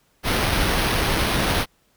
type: noise with sample-and-hold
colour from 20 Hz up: pink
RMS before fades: -21 dBFS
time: 0.23-1.66 s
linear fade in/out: 50 ms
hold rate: 7350 Hz
effects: pink hiss -63 dBFS RMS until 1.96 s